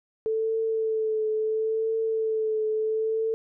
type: tone with vibrato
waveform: sine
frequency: 440 Hz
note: A4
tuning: in tune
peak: -23 dBFS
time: 0.26-3.34 s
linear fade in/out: 0 ms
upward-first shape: triangle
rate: 0.73 Hz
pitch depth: 30 cents each way
effects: none